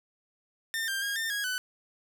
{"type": "tone with pitch steps", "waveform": "sawtooth", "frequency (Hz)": [1807, 1586, 1630, 1804, 1651, 1501], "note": ["A6", "G6", "G#6", "A6", "G#6", "F#6"], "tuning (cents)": [46, 20, -33, 43, -11, 24], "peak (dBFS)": -26, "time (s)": [0.74, 1.58], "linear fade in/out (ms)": 0, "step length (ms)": 140, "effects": []}